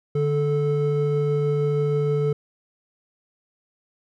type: tone pair together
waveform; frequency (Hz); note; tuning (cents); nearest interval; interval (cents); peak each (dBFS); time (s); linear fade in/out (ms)
triangle; 147.48 / 436.1; D3 / A4; +8 / -15; octave + perfect fifth; 1877; -20; 0.15-2.33; 5
effects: none